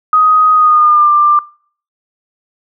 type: tone with pitch glide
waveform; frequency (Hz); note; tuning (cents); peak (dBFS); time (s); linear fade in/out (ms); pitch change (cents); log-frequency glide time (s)
sine; 1252 to 1187.9; D#6 to D6; +10 to +19; -5; 0.13-1.39; 2; -91; 0.53-1.11
effects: noise-tail reverb RT60 0.5 s tail -24 dB re dry